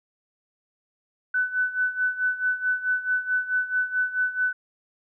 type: tone with tremolo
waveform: sine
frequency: 1500 Hz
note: F#6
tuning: 23 cents sharp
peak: -19 dBFS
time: 1.34-4.53 s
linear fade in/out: 5 ms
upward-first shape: sine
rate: 4.6 Hz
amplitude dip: 80%
effects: none